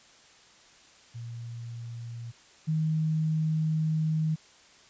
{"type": "tone pair in turn", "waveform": "sine", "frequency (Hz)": [117.5, 157.22], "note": ["A#2", "D#3"], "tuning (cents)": [14, 18], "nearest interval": "perfect fourth", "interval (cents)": 504, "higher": "second", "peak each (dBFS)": [-36, -24], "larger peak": "second", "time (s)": [[1.14, 2.32], [2.67, 4.36]], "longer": "second", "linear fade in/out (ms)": 20, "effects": ["white hiss -56 dBFS RMS until 4.89 s", "resampled to 16000 Hz"]}